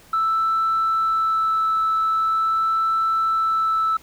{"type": "tone with vibrato", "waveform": "sine", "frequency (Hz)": 1318.5, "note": "E6", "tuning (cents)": 0, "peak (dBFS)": -16, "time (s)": [0.13, 3.97], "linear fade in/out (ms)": 5, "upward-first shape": "sine", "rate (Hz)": 0.43, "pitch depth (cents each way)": 8, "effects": ["tanh soft clip ceiling -14 dBFS", "pink hiss -50 dBFS RMS until 4.02 s"]}